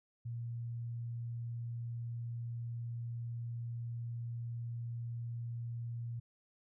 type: tone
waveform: sine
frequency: 117.7 Hz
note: A#2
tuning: 17 cents sharp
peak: -38 dBFS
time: 0.25-6.2 s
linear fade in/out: 10 ms
effects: none